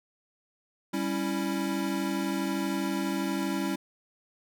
square chord, C# diminished, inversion second, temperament equal, 196 / 277.2 / 329.6 Hz, G3 / C#4 / E4, 0 / 0 / 0 cents, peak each -33 dBFS, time 0.93-3.76 s, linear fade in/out 10 ms, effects none

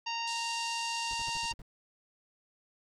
harmonic tone, 927 Hz, A#5, 10 cents flat, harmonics 1 / 2 / 3 / 4 / 5 / 6 / 7, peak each -36 / -46 / -37 / -49 / -41 / -47 / -51 dBFS, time 0.06-1.53 s, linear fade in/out 10 ms
pink band-pass noise, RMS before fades -43 dBFS, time 0.27-1.52 s, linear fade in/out 5 ms, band 3600 to 8900 Hz, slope 48 dB/octave
brown noise bursts, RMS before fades -46 dBFS, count 7, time 1.11-1.619 s, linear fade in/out 2 ms, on 29 ms, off 51 ms
effects none

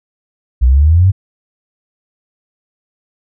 sine exponential sweep, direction up, 58.8 to 100 Hz, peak -5 dBFS, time 0.61-1.12 s, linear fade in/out 20 ms, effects none

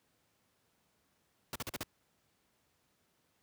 pink noise bursts, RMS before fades -38 dBFS, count 5, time 1.53-1.832 s, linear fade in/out 2 ms, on 26 ms, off 43 ms, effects pink hiss -75 dBFS RMS until 3.42 s + high-pass 80 Hz 12 dB/octave

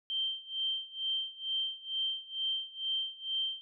sine tone with tremolo, 3136 Hz, G7, in tune, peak -29 dBFS, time 0.1-3.61 s, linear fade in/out 0 ms, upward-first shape sine, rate 2.2 Hz, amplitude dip 90%, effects none

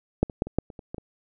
clicks, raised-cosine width 2 ms, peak -6 / -23 / -9 / -23 / -8 / -28 / -26 / -20 / -23 dBFS, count 9, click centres 0.23 / 0.298 / 0.421 / 0.47 / 0.586 / 0.702 / 0.792 / 0.945 / 0.982 s, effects none

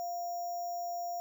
sine tone with sample-and-hold, 698.5 Hz, F5, in tune, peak -34 dBFS, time 0-1.2 s, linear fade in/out 0 ms, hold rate 6300 Hz, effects none

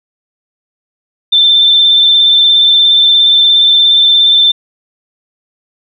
sine tone with vibrato, 3556 Hz, A7, 18 cents sharp, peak -4 dBFS, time 1.32-4.52 s, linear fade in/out 10 ms, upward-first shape triangle, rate 17 Hz, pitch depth 22 cents each way, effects none

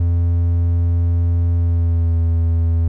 triangle tone with pitch glide, 85.6 to 83.26 Hz, F2 to E2, -34 to +18 cents, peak -11 dBFS, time 0-2.88 s, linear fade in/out 5 ms, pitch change -48 cents, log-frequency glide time 1.56-2.18 s, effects none

